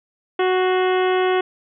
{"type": "harmonic tone with a mistuned harmonic", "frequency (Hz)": 370, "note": "F#4", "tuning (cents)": 0, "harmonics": [1, 2, 3, 4, 5, 6, 7, 8, 9], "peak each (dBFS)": [-17, -23, -27, -29, -31, -33, -34, -35, -36], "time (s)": [0.39, 1.41], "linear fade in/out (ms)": 5, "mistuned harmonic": 6, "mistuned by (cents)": -78, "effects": []}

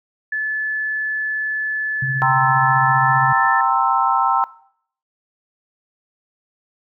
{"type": "tone with pitch glide", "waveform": "sine", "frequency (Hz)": [1731, 1768.4], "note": ["A6", "A6"], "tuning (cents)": [-29, 8], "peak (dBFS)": -19, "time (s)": [0.32, 3.61], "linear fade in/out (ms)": 5, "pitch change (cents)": 37, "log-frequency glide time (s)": [2.52, 3.5]}
{"type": "tone with tremolo", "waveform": "sine", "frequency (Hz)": 134.2, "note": "C3", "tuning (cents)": 44, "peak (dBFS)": -19, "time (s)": [2.02, 3.33], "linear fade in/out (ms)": 5, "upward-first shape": "triangle", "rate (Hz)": 15, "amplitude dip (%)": 50}
{"type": "chord", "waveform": "sine", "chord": "C dominant seventh", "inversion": "second", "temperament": "equal with one note detuned", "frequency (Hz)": [784, 920.6, 1046.5, 1318.5], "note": ["G5", "Bb5", "C6", "E6"], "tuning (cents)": [0, -22, 0, 0], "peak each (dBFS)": -20, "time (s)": [2.22, 4.44], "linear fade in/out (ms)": 0}
{"effects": ["noise-tail reverb RT60 0.6 s tail -19 dB re dry"]}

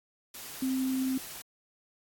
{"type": "tone in noise", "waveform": "sine", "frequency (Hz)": 261.6, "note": "C4", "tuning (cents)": 0, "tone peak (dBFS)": -27, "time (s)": [0.62, 1.18], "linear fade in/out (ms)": 5, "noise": "white", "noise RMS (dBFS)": -43, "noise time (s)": [0.34, 1.42], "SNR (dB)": 13, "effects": ["AAC 64 kbps"]}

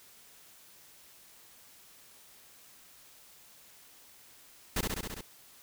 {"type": "noise with echo", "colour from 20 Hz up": "pink", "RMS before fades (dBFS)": -30, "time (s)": [4.76, 4.81], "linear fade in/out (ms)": 5, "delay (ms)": 67, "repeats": 6, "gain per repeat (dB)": -2, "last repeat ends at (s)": 5.212, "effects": ["white hiss -57 dBFS RMS until 5.62 s"]}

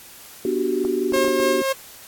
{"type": "chord", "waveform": "sine", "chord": "G major seventh", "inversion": "first", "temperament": "just", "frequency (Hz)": [245, 294, 367.5, 392], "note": ["B3", "D4", "F#4", "G4"], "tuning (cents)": [-14, 2, -12, 0], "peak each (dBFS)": [-28, -27, -22, -25], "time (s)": [0.45, 1.62], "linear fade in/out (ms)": 2}
{"type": "clicks", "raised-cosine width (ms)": 1, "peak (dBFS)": -20, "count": 6, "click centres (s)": [0.85, 1.123, 1.163, 1.246, 1.281, 1.4]}
{"type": "tone with tremolo", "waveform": "sawtooth", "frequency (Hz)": 537, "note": "C5", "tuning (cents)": 45, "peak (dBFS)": -14, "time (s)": [1.13, 1.73], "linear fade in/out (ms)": 10, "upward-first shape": "sine", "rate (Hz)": 3.7, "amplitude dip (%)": 40}
{"effects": ["white hiss -43 dBFS RMS until 2.07 s", "AAC 64 kbps"]}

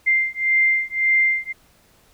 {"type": "beating tone pair", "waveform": "sine", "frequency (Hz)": [2093, 2094.8], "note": ["C7", "C7"], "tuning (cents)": [0, 1], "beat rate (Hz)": 1.8, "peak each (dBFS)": -19, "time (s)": [0.06, 1.53], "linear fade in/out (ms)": 20, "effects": ["pink hiss -56 dBFS RMS until 2.13 s"]}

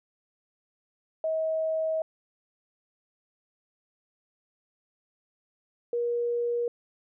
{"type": "tone pair in turn", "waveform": "sine", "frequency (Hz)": [638, 476.2], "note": ["D#5", "A#4"], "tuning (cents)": [43, 37], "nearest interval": "perfect fourth", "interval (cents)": 506, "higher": "first", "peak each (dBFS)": -25, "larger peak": "neither", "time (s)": [[1.24, 2.02], [5.93, 6.68]], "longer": "first", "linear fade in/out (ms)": 2, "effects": []}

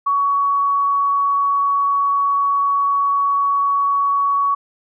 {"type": "tone", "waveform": "sine", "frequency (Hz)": 1123, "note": "C#6", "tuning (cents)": 22, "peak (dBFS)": -14, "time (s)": [0.06, 4.55], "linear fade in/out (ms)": 10, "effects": []}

